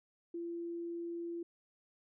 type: tone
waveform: sine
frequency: 340.5 Hz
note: F4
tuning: 44 cents flat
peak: -38 dBFS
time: 0.34-1.43 s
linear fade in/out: 5 ms
effects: none